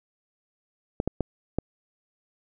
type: clicks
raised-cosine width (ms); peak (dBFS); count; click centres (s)
2; -11; 4; 1.001 / 1.076 / 1.207 / 1.586
effects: none